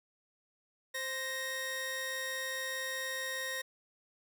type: tone pair together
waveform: sawtooth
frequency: 523.3 / 1864.8 Hz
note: C5 / A#6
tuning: 0 / 0 cents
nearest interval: octave + minor seventh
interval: 2200 cents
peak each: -38 / -33 dBFS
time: 0.94-3.62 s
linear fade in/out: 10 ms
effects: none